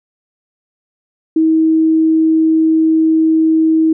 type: tone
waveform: sine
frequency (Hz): 319.6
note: D#4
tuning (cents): +47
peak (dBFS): -8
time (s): 1.36-3.93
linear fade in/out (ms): 5
effects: none